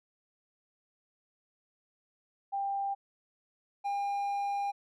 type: tone pair in turn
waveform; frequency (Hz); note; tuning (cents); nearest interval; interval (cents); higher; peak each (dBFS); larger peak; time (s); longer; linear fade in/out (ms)
sine / triangle; 793 / 804.1; G5 / G5; +20 / +44; unison; 24; second; -30 / -28; second; 2.52-2.95 / 3.84-4.72; second; 20
effects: none